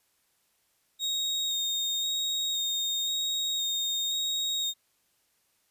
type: tone with vibrato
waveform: 35% pulse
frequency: 3729 Hz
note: A#7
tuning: in tune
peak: -26 dBFS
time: 0.99-4.74 s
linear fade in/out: 50 ms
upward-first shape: square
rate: 0.96 Hz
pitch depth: 15 cents each way
effects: white hiss -71 dBFS RMS until 5.7 s + resampled to 32000 Hz